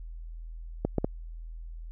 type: clicks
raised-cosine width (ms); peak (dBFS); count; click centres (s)
2; -12; 3; 0.85 / 0.983 / 1.045
effects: added 41 Hz sine -38 dBFS peak until 1.91 s